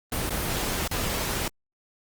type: noise with dropouts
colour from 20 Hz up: pink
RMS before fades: -28 dBFS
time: 0.12-1.48 s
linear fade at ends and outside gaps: 2 ms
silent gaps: 0.295-0.305 / 0.877-0.912 s
effects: Opus 24 kbps